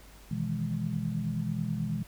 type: chord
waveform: sine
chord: E major seventh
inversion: second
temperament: equal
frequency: 123.47 / 155.56 / 164.81 / 207.7 Hz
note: B2 / D#3 / E3 / G#3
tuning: 0 / 0 / 0 / 0 cents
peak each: -35 / -37 / -33 / -34 dBFS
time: 0.31-2.03 s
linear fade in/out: 5 ms
effects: added 50 Hz sine -52 dBFS peak until 2.07 s + pink hiss -55 dBFS RMS until 2.07 s